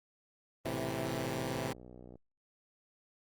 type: chord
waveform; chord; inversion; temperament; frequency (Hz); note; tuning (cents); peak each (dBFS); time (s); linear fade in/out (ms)
10% pulse; A minor; none; equal; 110 / 130.81 / 164.81; A2 / C3 / E3; 0 / 0 / 0; -32 / -29 / -32; 0.65-1.73; 5
type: click train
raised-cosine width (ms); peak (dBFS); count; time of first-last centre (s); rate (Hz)
2; -38; 93; 0.66-2.156; 61.5
effects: Opus 24 kbps